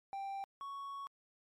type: tone pair in turn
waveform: triangle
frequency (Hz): 786 / 1111.6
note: G5 / C#6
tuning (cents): +4 / +4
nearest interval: tritone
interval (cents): 600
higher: second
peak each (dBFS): -37 / -40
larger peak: first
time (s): 0.13-0.44 / 0.61-1.07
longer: second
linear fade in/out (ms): 0
effects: MP3 64 kbps